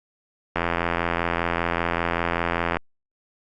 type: click train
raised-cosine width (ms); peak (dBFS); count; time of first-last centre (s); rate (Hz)
0.5; -7; 189; 0.56-2.769; 85.1
effects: Opus 48 kbps